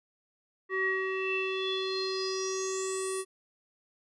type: tone with low-pass filter sweep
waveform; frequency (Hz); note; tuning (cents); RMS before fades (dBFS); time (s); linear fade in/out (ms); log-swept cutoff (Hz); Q
square; 380; F#4; +46; -32; 0.69-3.25; 50; 1700 to 9900; 9
effects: none